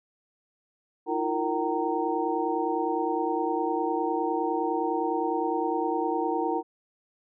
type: tone cluster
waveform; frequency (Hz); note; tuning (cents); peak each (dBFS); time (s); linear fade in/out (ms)
sine; 318 / 347.8 / 462.6 / 765 / 925; D#4 / F4 / A#4 / G5 / A#5; +38 / -7 / -13 / -42 / -14; -31; 1.06-6.63; 50
effects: none